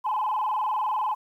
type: tone with vibrato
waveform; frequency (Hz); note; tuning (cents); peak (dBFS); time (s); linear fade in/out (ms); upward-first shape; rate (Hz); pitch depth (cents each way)
sine; 932.3; A#5; 0; -22; 0.04-1.15; 20; square; 20; 150
effects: tanh soft clip ceiling -20 dBFS + 10-bit